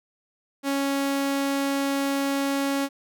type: tone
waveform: sawtooth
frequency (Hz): 277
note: C#4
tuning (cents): -1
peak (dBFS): -19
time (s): 0.63-2.89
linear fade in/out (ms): 50
effects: none